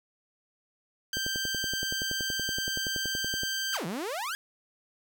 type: tone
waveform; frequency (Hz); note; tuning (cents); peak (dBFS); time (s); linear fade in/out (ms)
15% pulse; 1568; G6; 0; -23; 1.13-3.77; 2
type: click train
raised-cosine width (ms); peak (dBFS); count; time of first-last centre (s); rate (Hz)
2; -24; 25; 1.17-3.434; 10.6
type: exponential two-way sweep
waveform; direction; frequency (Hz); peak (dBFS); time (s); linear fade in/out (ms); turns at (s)
sawtooth; down then up; 1690 to 156 to 1690; -28; 3.73-4.35; 0; 3.86
effects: none